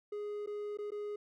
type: tone with dropouts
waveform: triangle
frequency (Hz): 415.3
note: G#4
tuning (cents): 0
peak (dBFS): -35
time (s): 0.12-1.16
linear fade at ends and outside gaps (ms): 5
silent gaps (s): 0.462-0.472 / 0.773-0.786 / 0.906-0.918
effects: none